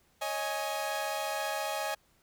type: chord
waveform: sawtooth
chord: C# suspended second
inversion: none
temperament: equal with one note detuned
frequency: 554.4 / 629.1 / 830.6 Hz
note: C#5 / D#5 / G#5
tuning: 0 / +19 / 0 cents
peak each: -35 / -32 / -31 dBFS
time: 0.21-1.95 s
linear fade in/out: 10 ms
effects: pink hiss -68 dBFS RMS until 2.22 s